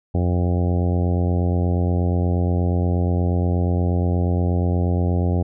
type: harmonic tone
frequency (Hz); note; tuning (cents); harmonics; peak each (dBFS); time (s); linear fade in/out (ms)
88.4; F2; +22; 1 / 2 / 3 / 4 / 5 / 6 / 7 / 8 / 9; -18 / -24 / -28 / -30 / -32 / -34 / -35 / -36 / -37; 0.14-5.43; 10
effects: none